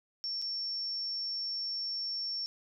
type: tone with dropouts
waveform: sine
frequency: 5450 Hz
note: F8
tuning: 43 cents flat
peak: -33 dBFS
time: 0.24-2.46 s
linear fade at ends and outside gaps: 0 ms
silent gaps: 0.416-0.422 s
effects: none